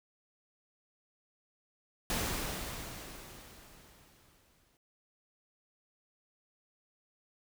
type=noise with exponential decay; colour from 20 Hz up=pink; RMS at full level=-32 dBFS; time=2.1-4.77 s; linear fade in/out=1 ms; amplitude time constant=580 ms; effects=none